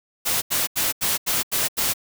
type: noise bursts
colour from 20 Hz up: white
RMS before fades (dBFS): -22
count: 7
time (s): 0.25-1.938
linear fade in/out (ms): 20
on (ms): 170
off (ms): 83
effects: none